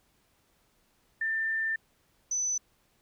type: tone pair in turn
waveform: sine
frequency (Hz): 1788 / 6014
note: A6 / F#8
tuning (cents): +27 / +27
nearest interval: octave + major sixth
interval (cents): 2100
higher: second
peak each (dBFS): -27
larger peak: neither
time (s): 1.21-1.76 / 2.31-2.58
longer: first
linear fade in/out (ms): 5
effects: pink hiss -69 dBFS RMS until 3.01 s